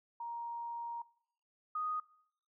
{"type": "tone pair in turn", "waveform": "sine", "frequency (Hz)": [938, 1243], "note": ["A#5", "D#6"], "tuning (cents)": [11, -2], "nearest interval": "perfect fourth", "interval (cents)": 487, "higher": "second", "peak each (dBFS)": [-39, -34], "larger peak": "second", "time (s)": [[0.2, 1.02], [1.75, 2]], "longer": "first", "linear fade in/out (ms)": 5, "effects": ["noise-tail reverb RT60 0.7 s tail -21 dB re dry"]}